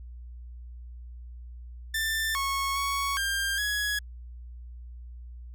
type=tone with pitch steps; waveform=sawtooth; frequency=1779 / 1099 / 1113 / 1596 / 1675 Hz; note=A6 / C#6 / C#6 / G6 / G#6; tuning=+19 / -15 / +7 / +31 / +14 cents; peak=-23 dBFS; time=1.94-3.99 s; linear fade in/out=5 ms; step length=410 ms; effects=added 60 Hz sine -40 dBFS peak until 5.54 s